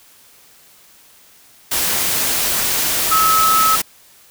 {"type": "tone in noise", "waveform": "sine", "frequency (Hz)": 1293, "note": "E6", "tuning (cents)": -34, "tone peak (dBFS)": -12, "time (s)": [3.11, 3.76], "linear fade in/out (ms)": 10, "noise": "white", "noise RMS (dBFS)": -18, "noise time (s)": [1.71, 3.82], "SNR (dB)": 3, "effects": ["white hiss -48 dBFS RMS until 4.3 s"]}